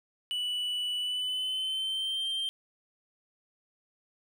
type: tone with pitch glide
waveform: triangle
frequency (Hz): 2960 to 3154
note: F#7 to G7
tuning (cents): 0 to +10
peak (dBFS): -28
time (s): 0.31-2.49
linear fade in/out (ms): 0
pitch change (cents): +110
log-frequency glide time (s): 0.99-2.21
effects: none